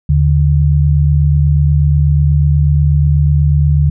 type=tone pair together; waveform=sine; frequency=77.6 / 145.81 Hz; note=D#2 / D3; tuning=-4 / -12 cents; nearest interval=major seventh; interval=1092 cents; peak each=-10 dBFS; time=0.09-3.9 s; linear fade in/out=5 ms; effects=none